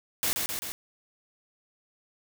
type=noise with echo; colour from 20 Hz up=white; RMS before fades=-27 dBFS; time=0.23-0.33 s; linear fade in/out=0 ms; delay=130 ms; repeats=3; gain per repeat=-3 dB; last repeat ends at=0.72 s; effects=none